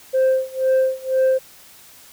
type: tone with tremolo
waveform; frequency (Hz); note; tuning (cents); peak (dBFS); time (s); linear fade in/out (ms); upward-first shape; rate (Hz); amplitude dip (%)
sine; 523.3; C5; 0; -10; 0.13-1.39; 20; sine; 2; 95
effects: tanh soft clip ceiling -12 dBFS + white hiss -46 dBFS RMS until 2.12 s